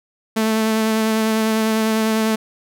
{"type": "tone with vibrato", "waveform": "sawtooth", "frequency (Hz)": 220, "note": "A3", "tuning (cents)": 0, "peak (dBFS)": -12, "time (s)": [0.36, 2.36], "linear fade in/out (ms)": 10, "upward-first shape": "sine", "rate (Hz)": 10, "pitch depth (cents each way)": 15, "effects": []}